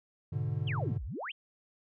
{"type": "chord", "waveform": "triangle", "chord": "G# diminished", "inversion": "none", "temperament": "equal", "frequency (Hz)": [103.83, 123.47, 146.83], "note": ["G#2", "B2", "D3"], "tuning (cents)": [0, 0, 0], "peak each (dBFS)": -33, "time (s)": [0.32, 0.98], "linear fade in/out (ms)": 10}
{"type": "exponential two-way sweep", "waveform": "sine", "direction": "down then up", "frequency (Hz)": [3375, 49, 3375], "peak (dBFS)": -36, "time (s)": [0.67, 1.32], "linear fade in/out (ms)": 10, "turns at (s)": 1.04}
{"effects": []}